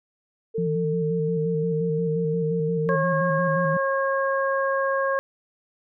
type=tone with pitch glide; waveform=sine; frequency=449.4 to 455.9 Hz; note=A4 to A#4; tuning=+37 to -39 cents; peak=-24 dBFS; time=0.54-2.97 s; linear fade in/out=20 ms; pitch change=+24 cents; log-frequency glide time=0.98-2 s
type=tone with vibrato; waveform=sine; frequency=164.81 Hz; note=E3; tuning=in tune; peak=-24 dBFS; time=0.58-3.77 s; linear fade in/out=2 ms; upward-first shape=square; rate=5.7 Hz; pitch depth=74 cents each way
type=harmonic tone; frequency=543 Hz; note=C#5; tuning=36 cents flat; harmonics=1 / 2 / 3; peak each=-23 / -26 / -28 dBFS; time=2.89-5.19 s; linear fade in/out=0 ms
effects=none